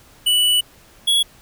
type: tone pair in turn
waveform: square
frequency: 2960 / 3354 Hz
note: F#7 / G#7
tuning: 0 / +16 cents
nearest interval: major second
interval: 216 cents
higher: second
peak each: -14 dBFS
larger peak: neither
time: 0.26-0.61 / 1.07-1.23 s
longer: first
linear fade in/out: 10 ms
effects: pink hiss -49 dBFS RMS until 1.41 s